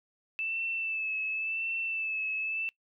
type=tone with vibrato; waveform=sine; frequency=2637 Hz; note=E7; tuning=in tune; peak=-30 dBFS; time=0.39-2.69 s; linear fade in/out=0 ms; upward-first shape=sine; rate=0.92 Hz; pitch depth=34 cents each way; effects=noise-tail reverb RT60 0.1 s tail -23 dB re dry